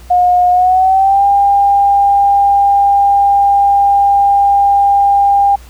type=tone with pitch glide; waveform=sine; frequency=718 to 801.3 Hz; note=F5 to G5; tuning=+48 to +38 cents; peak=-6 dBFS; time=0.1-5.56 s; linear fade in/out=10 ms; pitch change=+190 cents; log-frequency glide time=0.51-1.25 s; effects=added 60 Hz sine -33 dBFS peak until 5.69 s + pink hiss -42 dBFS RMS until 5.69 s